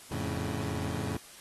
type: chord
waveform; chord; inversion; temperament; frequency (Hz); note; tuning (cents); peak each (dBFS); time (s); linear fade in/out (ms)
20% pulse; F augmented; none; equal with one note detuned; 87.31 / 110 / 139.88; F2 / A2 / C#3; 0 / 0 / +16; -32; 0.11-1.17; 5
effects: white hiss -51 dBFS RMS until 1.4 s + AAC 32 kbps